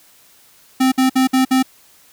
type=tone bursts; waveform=square; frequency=260.6 Hz; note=C4; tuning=7 cents flat; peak=-12 dBFS; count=5; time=0.8-1.628 s; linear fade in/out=10 ms; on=120 ms; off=57 ms; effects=white hiss -50 dBFS RMS until 2.12 s